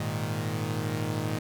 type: chord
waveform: sawtooth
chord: Ab suspended second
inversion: none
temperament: equal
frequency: 103.83 / 116.54 / 155.56 Hz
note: Ab2 / Bb2 / Eb3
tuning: 0 / 0 / 0 cents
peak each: -29 dBFS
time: 0-1.39 s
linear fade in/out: 5 ms
effects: none